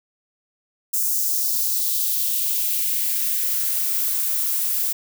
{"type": "noise with high-pass filter sweep", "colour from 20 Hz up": "violet", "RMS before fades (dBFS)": -22, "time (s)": [0.93, 4.93], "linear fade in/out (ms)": 10, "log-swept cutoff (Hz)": [6800, 690], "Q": 1.7, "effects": []}